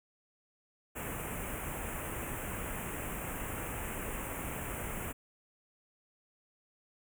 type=band-stop noise; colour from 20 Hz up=pink; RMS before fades=-39 dBFS; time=0.95-5.13 s; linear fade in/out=20 ms; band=2800 to 7400 Hz; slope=48 dB/octave; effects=none